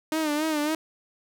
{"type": "tone with vibrato", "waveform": "sawtooth", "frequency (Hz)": 306, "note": "D#4", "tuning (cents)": -29, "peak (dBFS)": -20, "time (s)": [0.12, 0.75], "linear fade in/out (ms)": 2, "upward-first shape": "sine", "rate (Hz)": 3.6, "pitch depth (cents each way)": 73, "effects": []}